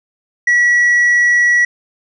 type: tone with tanh clipping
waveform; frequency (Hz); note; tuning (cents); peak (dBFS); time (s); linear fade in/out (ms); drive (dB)
sine; 1934; B6; -37; -9; 0.47-1.65; 5; 2
effects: none